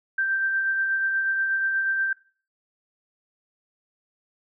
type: tone with tremolo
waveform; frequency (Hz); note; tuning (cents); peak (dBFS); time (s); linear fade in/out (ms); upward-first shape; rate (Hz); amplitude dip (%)
sine; 1568; G6; 0; -20; 0.18-2.13; 5; sine; 8.3; 30
effects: noise-tail reverb RT60 0.4 s tail -20 dB re dry